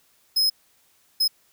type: tone bursts at uneven times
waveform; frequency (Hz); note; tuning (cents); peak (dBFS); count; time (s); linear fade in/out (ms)
45% pulse; 5120; D#8; +49; -18; 2; 0.36-0.5 / 1.2-1.28; 10
effects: white hiss -62 dBFS RMS until 1.52 s